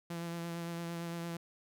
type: tone with vibrato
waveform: sawtooth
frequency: 169.4 Hz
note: E3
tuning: 48 cents sharp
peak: -34 dBFS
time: 0.1-1.37 s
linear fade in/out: 5 ms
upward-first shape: sine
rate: 8.8 Hz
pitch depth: 18 cents each way
effects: none